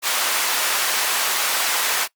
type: high-pass noise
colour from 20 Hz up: pink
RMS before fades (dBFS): -21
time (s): 0.02-2.08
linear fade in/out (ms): 50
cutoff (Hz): 960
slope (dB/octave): 12
effects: noise-tail reverb RT60 0.1 s tail -20 dB re dry + Opus 48 kbps